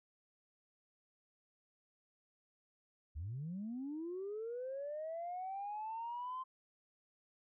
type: linear sweep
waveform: sine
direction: up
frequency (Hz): 67 to 1046.5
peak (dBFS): -39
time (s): 3.15-6.44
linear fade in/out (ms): 20
effects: tanh soft clip ceiling -36 dBFS